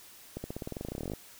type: accelerating click train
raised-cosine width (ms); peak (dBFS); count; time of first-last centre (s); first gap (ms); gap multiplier
2; -23; 21; 0.37-1.136; 70; 0.93
effects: white hiss -53 dBFS RMS until 1.39 s